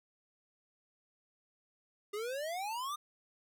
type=exponential sweep; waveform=square; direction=up; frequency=400.9 to 1236 Hz; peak=-37 dBFS; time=2.13-2.96 s; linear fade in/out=10 ms; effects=none